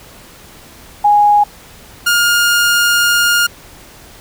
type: tone pair in turn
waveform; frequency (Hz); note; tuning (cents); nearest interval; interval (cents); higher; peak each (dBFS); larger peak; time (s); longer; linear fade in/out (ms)
sine / sawtooth; 827 / 1416; G#5 / F6; -8 / +23; major sixth; 931; second; -6; neither; 1.04-1.44 / 2.06-3.47; second; 10
effects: pink hiss -39 dBFS RMS until 4.2 s